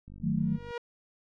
click train, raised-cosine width 5 ms, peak -35 dBFS, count 32, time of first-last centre 0.08-0.708 s, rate 49.4 Hz
sine chord, D# diminished, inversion none, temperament equal, 155.56 / 185 / 220 Hz, D#3 / F#3 / A3, 0 / 0 / 0 cents, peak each -30 dBFS, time 0.21-0.59 s, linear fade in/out 50 ms
sawtooth tone with exponential growth, 476.3 Hz, A#4, 37 cents sharp, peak -28 dBFS, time 0.37-0.78 s, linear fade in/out 5 ms, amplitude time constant 89 ms
effects low-pass 3000 Hz 12 dB/octave

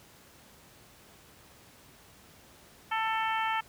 harmonic tone, 443.8 Hz, A4, 15 cents sharp, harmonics 2 / 3 / 4 / 5 / 6 / 7, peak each -30 / -34 / -36 / -38 / -40 / -41 dBFS, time 2.91-3.61 s, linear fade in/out 10 ms, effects pink hiss -56 dBFS RMS until 3.68 s + high-pass 60 Hz 12 dB/octave

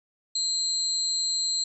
sine tone cluster, 4006 / 4174 / 7650 Hz, B7 / C8 / A#8, +24 / -5 / +44 cents, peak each -31 / -27 / -29 dBFS, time 0.35-1.64 s, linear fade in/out 5 ms, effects none

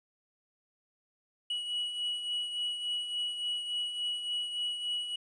triangle beating tone pair, 2927 / 2930.5 Hz, F#7 / F#7, -19 / -17 cents, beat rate 3.5 Hz, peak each -31 / -40 dBFS, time 1.5-5.16 s, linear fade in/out 5 ms, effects resampled to 22050 Hz + 11-bit

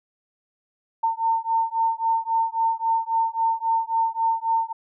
sine beating tone pair, 904 / 907.7 Hz, A5 / A#5, +47 / -46 cents, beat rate 3.7 Hz, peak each -23 dBFS, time 1.03-4.73 s, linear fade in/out 10 ms, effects none

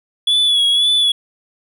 triangle tone with vibrato, 3400 Hz, G#7, 40 cents sharp, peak -10 dBFS, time 0.27-1.12 s, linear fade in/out 5 ms, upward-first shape sine, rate 1.9 Hz, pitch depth 44 cents each way, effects none

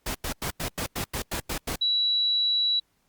pink noise bursts, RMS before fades -30 dBFS, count 10, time 0.06-1.759 s, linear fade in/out 5 ms, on 88 ms, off 91 ms
sine tone, 3920 Hz, B7, 14 cents flat, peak -21 dBFS, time 1.81-2.8 s, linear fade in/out 10 ms
effects pink hiss -70 dBFS RMS until 3.08 s + Opus 48 kbps

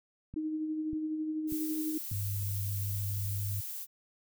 click train, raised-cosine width 5 ms, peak -31 dBFS, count 4, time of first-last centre 0.34-2.115 s, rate 1.69 Hz
sine tone with tremolo, 311.1 Hz, D#4, in tune, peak -30 dBFS, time 0.36-1.98 s, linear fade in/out 5 ms, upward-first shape sine, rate 12 Hz, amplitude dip 35%
violet noise, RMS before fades -40 dBFS, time 1.47-3.87 s, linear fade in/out 50 ms
sine tone, 100 Hz, G2, 35 cents sharp, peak -32 dBFS, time 2.11-3.61 s, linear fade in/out 10 ms
effects none

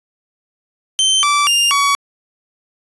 sawtooth tone with pitch steps, 3104 / 1163 / 2804 / 1129 Hz, G7 / D6 / F7 / C#6, -18 / -17 / +6 / +31 cents, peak -8 dBFS, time 0.99-1.95 s, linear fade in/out 0 ms, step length 240 ms, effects resampled to 24000 Hz

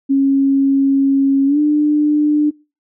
sine tone with pitch glide, 273.7 to 298.5 Hz, C#4 to D4, -22 to +28 cents, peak -10 dBFS, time 0.09-2.51 s, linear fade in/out 20 ms, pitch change +150 cents, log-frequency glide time 1.46-1.59 s, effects noise-tail reverb RT60 0.3 s tail -24 dB re dry

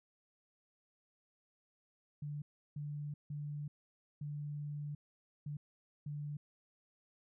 sine tone bursts at uneven times, 146.83 Hz, D3, in tune, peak -39 dBFS, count 6, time 2.22-2.42 / 2.76-3.14 / 3.3-3.68 / 4.21-4.95 / 5.46-5.57 / 6.06-6.37 s, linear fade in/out 5 ms, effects none

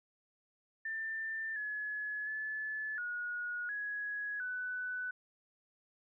sine tone with pitch steps, 1785 / 1700 / 1730 / 1450 / 1672 / 1495 Hz, A6 / G#6 / A6 / F#6 / G#6 / F#6, +24 / +40 / -30 / -35 / +11 / +17 cents, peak -36 dBFS, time 0.85-5.11 s, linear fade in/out 5 ms, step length 710 ms, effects none

